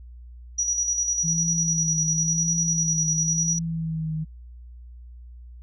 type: tone with tremolo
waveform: sine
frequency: 5820 Hz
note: F#8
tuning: 29 cents flat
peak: -20 dBFS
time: 0.58-3.59 s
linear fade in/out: 10 ms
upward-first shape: square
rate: 10 Hz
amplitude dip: 45%
type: tone with vibrato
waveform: sine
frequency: 161.3 Hz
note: E3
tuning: 37 cents flat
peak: -25 dBFS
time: 1.23-4.25 s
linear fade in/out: 20 ms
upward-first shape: triangle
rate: 0.94 Hz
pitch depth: 49 cents each way
effects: added 60 Hz sine -40 dBFS peak until 5.62 s